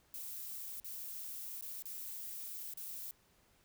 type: noise with dropouts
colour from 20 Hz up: violet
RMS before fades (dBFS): -45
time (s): 0.14-3.11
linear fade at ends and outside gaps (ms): 0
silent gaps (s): 0.8-0.845 / 1.61-1.624 / 1.823-1.855 / 2.737-2.773
effects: pink hiss -70 dBFS RMS until 3.64 s